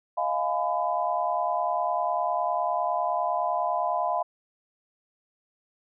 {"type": "chord", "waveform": "sine", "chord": "F half-diminished seventh", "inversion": "third", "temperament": "just", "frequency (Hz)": [628.6, 698.5, 838.1, 1005.8], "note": ["Eb5", "F5", "Ab5", "Cb6"], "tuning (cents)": [18, 0, 16, 31], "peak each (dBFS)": [-31, -27, -32, -29], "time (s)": [0.17, 4.23], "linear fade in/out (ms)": 10, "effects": []}